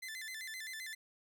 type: tone with vibrato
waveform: sawtooth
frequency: 1900 Hz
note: A#6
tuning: 33 cents sharp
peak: -39 dBFS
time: 0.02-0.95 s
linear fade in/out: 10 ms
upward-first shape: square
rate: 7.7 Hz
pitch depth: 130 cents each way
effects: none